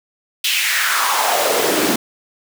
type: noise with high-pass filter sweep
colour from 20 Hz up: pink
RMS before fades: -17 dBFS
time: 0.44-1.96 s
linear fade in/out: 5 ms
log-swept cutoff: 3100 to 240 Hz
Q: 3.3
effects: none